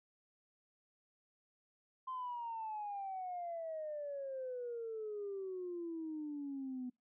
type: exponential sweep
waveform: sine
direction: down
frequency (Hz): 1046.5 to 247.4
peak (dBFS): -39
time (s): 2.07-6.9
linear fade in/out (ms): 10
effects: noise-tail reverb RT60 0.2 s tail -26 dB re dry + tanh soft clip ceiling -35 dBFS